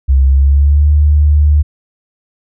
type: tone with pitch glide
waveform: sine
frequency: 66.9 to 74.23 Hz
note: C2 to D2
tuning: +39 to +19 cents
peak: -5 dBFS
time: 0.08-1.63 s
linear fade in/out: 20 ms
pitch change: +180 cents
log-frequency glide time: 0.26-0.88 s
effects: none